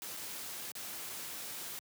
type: noise with dropouts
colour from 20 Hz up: white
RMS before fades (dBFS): -43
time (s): 0.02-1.79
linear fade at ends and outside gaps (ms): 0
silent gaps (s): 0.167-0.171 / 0.717-0.753 / 1.094-1.097
effects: high-pass 100 Hz 12 dB/octave